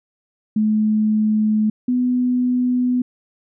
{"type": "tone pair in turn", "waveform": "sine", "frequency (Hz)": [214.8, 249], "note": ["A3", "B3"], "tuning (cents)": [-41, 14], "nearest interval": "minor third", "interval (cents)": 255, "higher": "second", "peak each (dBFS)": [-14, -15], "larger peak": "first", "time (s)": [[0.56, 1.7], [1.88, 3.02]], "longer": "neither", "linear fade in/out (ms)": 5, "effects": []}